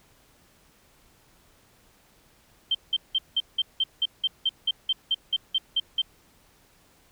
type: tone bursts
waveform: sine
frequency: 3136 Hz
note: G7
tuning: in tune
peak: -20 dBFS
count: 16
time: 2.71-6.018 s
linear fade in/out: 5 ms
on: 38 ms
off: 180 ms
effects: pink hiss -60 dBFS RMS until 7.11 s